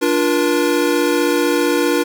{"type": "chord", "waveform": "square", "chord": "Bb major", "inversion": "first", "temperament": "equal with one note detuned", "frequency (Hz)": [293.7, 349.2, 477.3], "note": ["D4", "F4", "Bb4"], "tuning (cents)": [0, 0, 41], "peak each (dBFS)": -19, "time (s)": [0.01, 2.04], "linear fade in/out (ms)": 20, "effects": []}